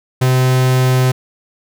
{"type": "tone", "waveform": "45% pulse", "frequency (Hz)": 128.6, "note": "C3", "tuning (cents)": -30, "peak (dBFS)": -10, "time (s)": [0.21, 1.12], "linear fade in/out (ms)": 10, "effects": []}